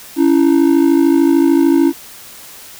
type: ring-modulated tone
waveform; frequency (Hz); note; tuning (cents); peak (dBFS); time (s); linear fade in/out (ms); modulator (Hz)
triangle; 306; D#4; -29; -3; 0.16-1.93; 50; 26.7
effects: white hiss -36 dBFS RMS until 2.79 s